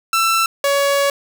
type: tone pair in turn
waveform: sawtooth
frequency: 1336 / 561.7 Hz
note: E6 / C#5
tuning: +23 / +23 cents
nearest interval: octave + minor third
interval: 1500 cents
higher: first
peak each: -10 dBFS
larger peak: neither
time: 0.13-0.46 / 0.64-1.1 s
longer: second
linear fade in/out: 2 ms
effects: none